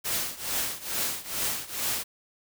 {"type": "noise with tremolo", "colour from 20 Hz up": "white", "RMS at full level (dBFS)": -27, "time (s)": [0.04, 2.04], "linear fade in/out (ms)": 20, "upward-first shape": "triangle", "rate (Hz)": 2.3, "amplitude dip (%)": 90, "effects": []}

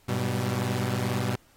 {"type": "tone cluster", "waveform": "sawtooth", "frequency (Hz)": [100.9, 123.1, 193.1], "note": ["G#2", "B2", "G3"], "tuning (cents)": [-49, -5, -26], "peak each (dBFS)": [-28, -24, -28], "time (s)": [0.08, 1.36], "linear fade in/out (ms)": 10, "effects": ["pink hiss -61 dBFS RMS until 1.56 s", "AAC 48 kbps"]}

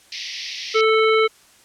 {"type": "band-pass noise", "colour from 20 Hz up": "white", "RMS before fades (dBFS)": -31, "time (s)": [0.12, 0.81], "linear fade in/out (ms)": 2, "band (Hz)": [1900, 5800], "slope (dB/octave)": 96}
{"type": "harmonic tone", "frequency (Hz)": 440, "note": "A4", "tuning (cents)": 0, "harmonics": [1, 3, 5, 7, 9], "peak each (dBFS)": [-15, -20, -22, -28, -31], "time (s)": [0.74, 1.28], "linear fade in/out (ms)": 20}
{"effects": ["white hiss -52 dBFS RMS until 1.64 s", "low-pass 10000 Hz 12 dB/octave"]}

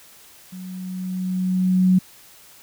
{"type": "tone with level ramp", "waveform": "sine", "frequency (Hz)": 184.8, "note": "F#3", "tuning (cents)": -2, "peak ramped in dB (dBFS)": [-33, -11], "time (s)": [0.52, 1.99], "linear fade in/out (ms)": 10, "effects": ["white hiss -48 dBFS RMS until 2.62 s"]}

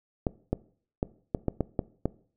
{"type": "clicks", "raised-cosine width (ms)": 2, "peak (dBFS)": -12, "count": 8, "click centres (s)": [0.268, 0.53, 1.029, 1.348, 1.483, 1.607, 1.792, 2.056], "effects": ["noise-tail reverb RT60 0.5 s tail -20 dB re dry"]}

